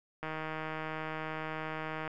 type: click train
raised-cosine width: 0.5 ms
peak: -23 dBFS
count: 291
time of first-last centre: 0.23-2.077 s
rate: 157 Hz
effects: none